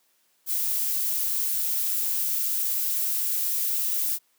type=noise; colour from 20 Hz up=violet; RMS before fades=-26 dBFS; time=0.46-4.19 s; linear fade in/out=50 ms; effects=white hiss -67 dBFS RMS until 4.38 s + high-pass 200 Hz 12 dB/octave